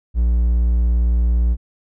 triangle tone, 58.8 Hz, A#1, 16 cents sharp, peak -11 dBFS, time 0.14-1.57 s, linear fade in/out 50 ms, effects none

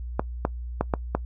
clicks, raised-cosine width 1 ms, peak -8 dBFS, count 5, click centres 0.195 / 0.451 / 0.81 / 0.938 / 1.15 s, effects noise-tail reverb RT60 0.1 s tail -22 dB re dry + added 60 Hz sine -31 dBFS peak until 1.25 s

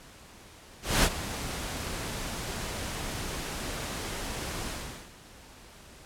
pink noise with ADSR envelope, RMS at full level -21 dBFS, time 0.82-5.12 s, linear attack 220 ms, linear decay 50 ms, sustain -14 dB, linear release 440 ms, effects pink hiss -51 dBFS RMS until 6.05 s + low-pass 11000 Hz 12 dB/octave

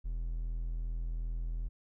triangle tone, 41.31 Hz, E1, 4 cents sharp, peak -31 dBFS, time 0.04-1.69 s, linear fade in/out 20 ms, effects none

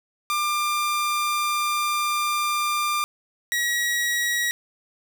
sawtooth tone pair in turn, 1194 / 1911.3 Hz, D6 / A#6, +28 / +43 cents, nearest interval minor sixth, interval 815 cents, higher second, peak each -18 dBFS, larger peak neither, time 0.3-3.04 / 3.52-4.51 s, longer first, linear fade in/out 0 ms, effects none

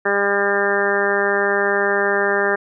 harmonic tone, 200.7 Hz, G3, 41 cents sharp, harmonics 1 / 2 / 3 / 4 / 5 / 6 / 7 / 8 / 9, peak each -31 / -20 / -24 / -26 / -30 / -27 / -28 / -22 / -23 dBFS, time 0.05-2.56 s, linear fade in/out 10 ms, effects none

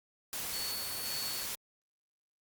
white noise, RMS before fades -38 dBFS, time 0.33-1.55 s, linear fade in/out 0 ms
sine tone with tremolo, 4435 Hz, C#8, in tune, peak -37 dBFS, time 0.53-1.46 s, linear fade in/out 5 ms, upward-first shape sine, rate 1.9 Hz, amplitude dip 50%
effects Opus 48 kbps

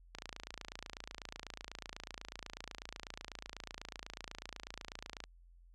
click train, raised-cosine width 0.2 ms, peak -26 dBFS, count 144, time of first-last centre 0.15-5.239 s, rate 28.1 Hz, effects added 43 Hz sine -58 dBFS peak until 5.74 s

